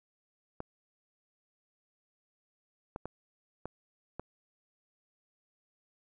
clicks, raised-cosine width 1 ms, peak -24 dBFS, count 5, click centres 0.604 / 2.961 / 3.056 / 3.656 / 4.196 s, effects none

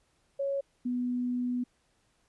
sine tone pair in turn, 554 / 246.8 Hz, C#5 / B3, -1 / -1 cents, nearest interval octave + major second, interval 1400 cents, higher first, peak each -28 dBFS, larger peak neither, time 0.39-0.61 / 0.85-1.64 s, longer second, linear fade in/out 10 ms, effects pink hiss -71 dBFS RMS until 2.28 s + resampled to 24000 Hz

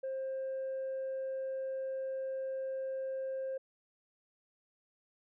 sine tone, 530 Hz, C5, 22 cents sharp, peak -33 dBFS, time 0.03-3.58 s, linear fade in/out 10 ms, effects tanh soft clip ceiling -33 dBFS

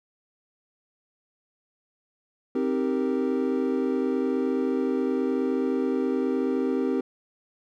triangle chord, C minor seventh, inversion none, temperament equal, 261.6 / 311.1 / 392 / 466.2 Hz, C4 / Eb4 / G4 / Bb4, 0 / 0 / 0 / 0 cents, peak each -24 / -29 / -26 / -29 dBFS, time 2.55-7.01 s, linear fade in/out 5 ms, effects none

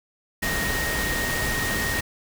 sine tone in noise, 1864.7 Hz, A#6, in tune, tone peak -27 dBFS, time 0.42-2.01 s, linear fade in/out 10 ms, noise pink, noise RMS -27 dBFS, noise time 0.42-2.01 s, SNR -3 dB, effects none

